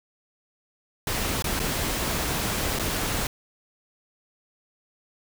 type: noise with dropouts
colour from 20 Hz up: pink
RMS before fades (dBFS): -27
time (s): 1.07-3.27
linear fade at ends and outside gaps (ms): 2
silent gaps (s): 1.423-1.442 / 1.594-1.599 / 2.789-2.795
effects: none